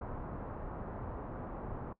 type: low-pass noise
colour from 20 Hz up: pink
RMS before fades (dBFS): -42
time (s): 0.01-1.93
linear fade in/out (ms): 5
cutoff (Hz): 1200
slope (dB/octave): 24
effects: noise-tail reverb RT60 0.1 s tail -18 dB re dry